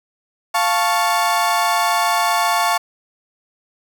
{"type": "chord", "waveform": "35% pulse", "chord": "F augmented", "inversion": "none", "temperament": "equal", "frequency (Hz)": [698.5, 880, 1108.7], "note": ["F5", "A5", "C#6"], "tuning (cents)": [0, 0, 0], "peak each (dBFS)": -18, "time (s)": [0.54, 2.78], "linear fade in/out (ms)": 10, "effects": []}